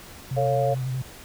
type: tone with vibrato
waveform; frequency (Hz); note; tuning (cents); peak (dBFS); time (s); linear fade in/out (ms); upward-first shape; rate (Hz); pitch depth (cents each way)
sine; 129.2; C3; -21; -25; 0.31-1.02; 5; sine; 11; 34
type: chord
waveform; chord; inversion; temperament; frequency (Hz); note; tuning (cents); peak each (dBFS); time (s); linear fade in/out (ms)
sine; A augmented; none; equal with one note detuned; 446.7 / 554.4 / 698.5; A4 / C#5 / E#5; +26 / 0 / 0; -29 / -23 / -25; 0.36-0.75; 20
effects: pink hiss -44 dBFS RMS until 1.24 s